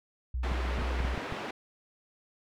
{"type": "tone with vibrato", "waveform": "sine", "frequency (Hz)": 62.2, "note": "B1", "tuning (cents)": 13, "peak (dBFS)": -29, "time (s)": [0.34, 1.15], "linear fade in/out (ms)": 5, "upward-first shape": "sine", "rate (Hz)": 13, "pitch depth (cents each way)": 10}
{"type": "band-pass noise", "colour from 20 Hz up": "pink", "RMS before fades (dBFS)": -38, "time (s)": [0.43, 1.51], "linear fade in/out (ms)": 5, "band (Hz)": [250, 2500], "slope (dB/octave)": 12}
{"type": "clicks", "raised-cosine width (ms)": 5, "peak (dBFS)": -24, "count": 7, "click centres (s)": [0.518, 0.787, 0.82, 1.004, 1.05, 1.177, 1.324]}
{"effects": []}